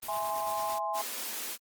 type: noise with tremolo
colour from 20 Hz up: white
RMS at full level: -40 dBFS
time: 0.02-0.79 s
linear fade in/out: 10 ms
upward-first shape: square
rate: 9 Hz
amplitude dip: 30%
type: chord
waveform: sine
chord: E augmented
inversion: none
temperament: equal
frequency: 659.3 / 830.6 / 1046.5 Hz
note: E5 / G#5 / B#5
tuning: 0 / 0 / 0 cents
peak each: -36 / -33 / -34 dBFS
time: 0.08-1.02 s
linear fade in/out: 10 ms
type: high-pass noise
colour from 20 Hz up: white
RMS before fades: -37 dBFS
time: 0.93-1.58 s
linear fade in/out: 50 ms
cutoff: 210 Hz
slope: 96 dB/octave
effects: Opus 24 kbps